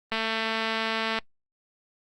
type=click train; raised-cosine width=0.3 ms; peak=-12 dBFS; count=239; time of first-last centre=0.12-1.187 s; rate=223 Hz; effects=noise-tail reverb RT60 0.1 s tail -24 dB re dry + Opus 32 kbps